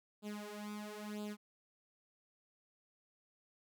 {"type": "tone with flanger", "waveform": "sawtooth", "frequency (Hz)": 209.2, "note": "G#3", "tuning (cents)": 13, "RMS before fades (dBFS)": -45, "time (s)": [0.22, 1.37], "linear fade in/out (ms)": 50, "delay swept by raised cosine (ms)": [0.25, 3.95], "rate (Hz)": 1, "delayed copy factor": 0.85, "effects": []}